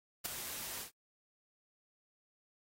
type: noise with ADSR envelope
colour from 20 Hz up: white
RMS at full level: -33 dBFS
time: 0.24-0.91 s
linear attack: 20 ms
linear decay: 4 ms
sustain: -10 dB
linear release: 110 ms
effects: AAC 48 kbps